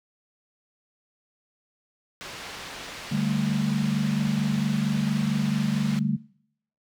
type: low-pass noise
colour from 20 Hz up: white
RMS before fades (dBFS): -39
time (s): 2.21-5.99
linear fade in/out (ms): 0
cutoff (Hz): 3800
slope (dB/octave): 12
type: chord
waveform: sine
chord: D suspended fourth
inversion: none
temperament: just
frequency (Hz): 146.83 / 195.78 / 220.2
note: D3 / G3 / A3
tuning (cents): 0 / -2 / +2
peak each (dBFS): -27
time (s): 3.11-6.17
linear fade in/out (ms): 10
effects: noise-tail reverb RT60 0.7 s tail -23 dB re dry